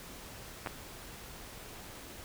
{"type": "clicks", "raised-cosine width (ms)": 0.5, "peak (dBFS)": -21, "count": 2, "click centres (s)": [0.662, 0.672], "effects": ["pink hiss -48 dBFS RMS until 2.24 s"]}